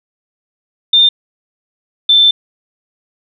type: tone pair in turn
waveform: sine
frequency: 3607 / 3545 Hz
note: A7 / A7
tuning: +42 / +12 cents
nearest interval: unison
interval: 30 cents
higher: first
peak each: -5 dBFS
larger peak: neither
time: 0.93-1.09 / 2.09-2.31 s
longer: second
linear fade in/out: 5 ms
effects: none